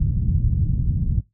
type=low-pass noise; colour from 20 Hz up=white; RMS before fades=-20 dBFS; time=0-1.21 s; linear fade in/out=10 ms; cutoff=140 Hz; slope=24 dB/octave; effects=noise-tail reverb RT60 0.2 s tail -21 dB re dry